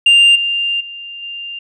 sine tone with level steps, 2794 Hz, F7, in tune, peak -3 / -14 / -27 / -24 dBFS, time 0.06-1.59 s, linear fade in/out 5 ms, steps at 0.35 / 0.8 / 1.22 s, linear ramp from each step 10 ms, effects tanh soft clip ceiling -4 dBFS

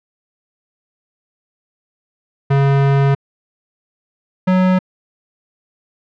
square tone pair in turn, 138.59 / 185 Hz, C#3 / F#3, 0 / 0 cents, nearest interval perfect fourth, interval 500 cents, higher second, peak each -11 dBFS, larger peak neither, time 2.5-3.15 / 4.47-4.79 s, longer first, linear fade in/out 10 ms, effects low-pass 2000 Hz 12 dB/octave

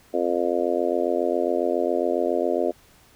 harmonic tone, 87.31 Hz, F2, in tune, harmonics 3 / 4 / 5 / 6 / 7 / 8, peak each -30 / -26 / -27 / -28 / -26 / -31 dBFS, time 0.13-2.72 s, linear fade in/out 20 ms, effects pink hiss -55 dBFS RMS until 3.15 s

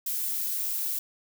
violet noise, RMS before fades -30 dBFS, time 0.06-0.99 s, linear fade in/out 5 ms, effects none

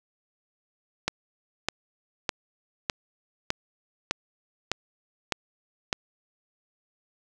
click train, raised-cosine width 0.2 ms, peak -7 dBFS, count 9, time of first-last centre 1.08-5.928 s, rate 1.65 Hz, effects none

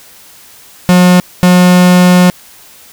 45% pulse tone bursts at uneven times, 180 Hz, F#3, 47 cents flat, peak -3 dBFS, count 2, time 0.89-1.2 / 1.43-2.3 s, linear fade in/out 0 ms, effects white hiss -38 dBFS RMS until 2.92 s

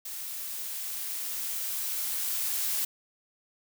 blue noise with level ramp, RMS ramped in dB -38 to -29 dBFS, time 0.05-2.85 s, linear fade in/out 5 ms, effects none

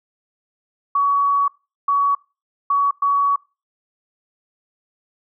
sine tone bursts at uneven times, 1128 Hz, C#6, 30 cents sharp, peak -14 dBFS, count 4, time 0.95-1.48 / 1.88-2.15 / 2.7-2.91 / 3.02-3.36 s, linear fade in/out 5 ms, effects noise-tail reverb RT60 0.3 s tail -22 dB re dry

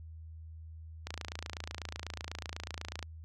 click train, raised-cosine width 0.2 ms, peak -21 dBFS, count 56, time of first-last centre 1.07-3.027 s, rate 28.1 Hz, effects added 80 Hz sine -45 dBFS peak until 3.24 s

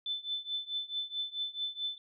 sine tone with tremolo, 3520 Hz, A7, in tune, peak -30 dBFS, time 0.06-1.98 s, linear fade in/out 2 ms, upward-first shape triangle, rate 4.6 Hz, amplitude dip 95%, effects none

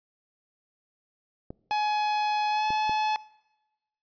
clicks, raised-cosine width 2 ms, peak -24 dBFS, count 3, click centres 1.505 / 2.705 / 2.895 s
45% pulse tone with pitch glide, 843 to 858.2 Hz, G#5 to A5, +26 to -43 cents, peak -24 dBFS, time 1.71-3.16 s, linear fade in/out 0 ms, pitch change +31 cents, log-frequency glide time 2.49-2.66 s
effects noise-tail reverb RT60 1.0 s tail -22 dB re dry + resampled to 11025 Hz

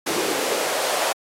pink noise with high-pass filter sweep, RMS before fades -23 dBFS, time 0.06-1.13 s, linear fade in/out 10 ms, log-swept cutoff 330 to 690 Hz, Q 2.2, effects low-pass 12000 Hz 12 dB/octave + AAC 48 kbps

